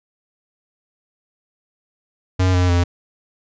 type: tone with pitch steps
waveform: square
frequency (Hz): 92.5 / 89.92 / 87.41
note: F#2 / F#2 / F2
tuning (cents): 0 / -49 / +2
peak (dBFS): -14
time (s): 2.39-2.84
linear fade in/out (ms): 10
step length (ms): 150
effects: resampled to 16000 Hz